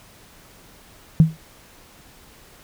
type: tone with exponential decay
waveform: sine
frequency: 160 Hz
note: D#3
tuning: 49 cents sharp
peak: -4 dBFS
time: 1.2-1.37 s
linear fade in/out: 0 ms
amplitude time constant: 35 ms
effects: tanh soft clip ceiling 0 dBFS + pink hiss -49 dBFS RMS until 2.63 s